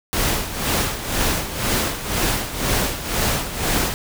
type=noise with tremolo; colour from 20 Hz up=pink; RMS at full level=-19 dBFS; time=0.13-3.94 s; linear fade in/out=0 ms; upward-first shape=sine; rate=2 Hz; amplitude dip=70%; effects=none